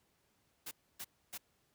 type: noise bursts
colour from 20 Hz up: white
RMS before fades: -44 dBFS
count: 3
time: 0.66-1.379 s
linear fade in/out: 10 ms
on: 53 ms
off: 280 ms
effects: pink hiss -75 dBFS RMS until 1.74 s + high-pass 60 Hz 12 dB/octave